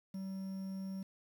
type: tone with quantisation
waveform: triangle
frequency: 191.6 Hz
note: G3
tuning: 39 cents flat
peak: -37 dBFS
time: 0.14-1.03 s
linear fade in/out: 5 ms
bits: 10
effects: none